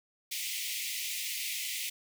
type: high-pass noise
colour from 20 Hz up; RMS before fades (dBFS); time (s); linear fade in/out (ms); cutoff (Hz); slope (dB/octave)
pink; -36; 0.31-1.9; 10; 2000; 96
effects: none